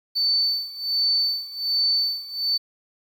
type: tone with tremolo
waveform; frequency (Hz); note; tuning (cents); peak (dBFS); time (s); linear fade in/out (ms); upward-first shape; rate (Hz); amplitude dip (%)
triangle; 4522; C#8; +34; -14; 0.15-2.58; 20; sine; 1.3; 90
effects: tanh soft clip ceiling -16 dBFS + 9-bit